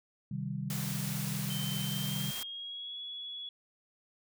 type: chord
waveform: sine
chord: C minor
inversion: none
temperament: equal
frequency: 130.81 / 155.56 / 196 Hz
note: C3 / Eb3 / G3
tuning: 0 / 0 / 0 cents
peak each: -38 dBFS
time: 0.31-2.31 s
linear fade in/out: 5 ms
type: noise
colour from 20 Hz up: white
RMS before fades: -40 dBFS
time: 0.7-2.43 s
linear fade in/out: 2 ms
type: tone with pitch glide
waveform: sine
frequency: 3098 to 3378 Hz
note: G7 to G#7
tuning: -21 to +29 cents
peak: -39 dBFS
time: 1.5-3.49 s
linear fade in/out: 2 ms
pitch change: +150 cents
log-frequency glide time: 1.82-2.99 s
effects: none